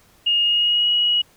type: tone with pitch glide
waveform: sine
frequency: 2850 to 2907 Hz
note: F7 to F#7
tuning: +34 to -31 cents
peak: -15 dBFS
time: 0.26-1.22 s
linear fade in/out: 10 ms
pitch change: +35 cents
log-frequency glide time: 0.43-0.88 s
effects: pink hiss -55 dBFS RMS until 1.36 s